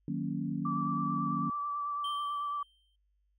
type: chord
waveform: sine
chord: D# minor seventh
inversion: none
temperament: equal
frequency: 155.56 / 185 / 233.1 / 277.2 Hz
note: D#3 / F#3 / A#3 / C#4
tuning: 0 / 0 / 0 / 0 cents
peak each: -37 dBFS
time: 0.08-1.5 s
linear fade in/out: 2 ms
type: tone with vibrato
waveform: sine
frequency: 1162 Hz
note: D6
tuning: 19 cents flat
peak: -32 dBFS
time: 0.65-2.63 s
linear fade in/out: 5 ms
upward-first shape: triangle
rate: 9.1 Hz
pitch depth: 25 cents each way
type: tone with exponential decay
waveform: triangle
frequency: 3136 Hz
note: G7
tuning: in tune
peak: -35 dBFS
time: 2.04-2.96 s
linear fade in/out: 5 ms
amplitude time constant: 200 ms
effects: added 50 Hz sine -70 dBFS peak until 3.38 s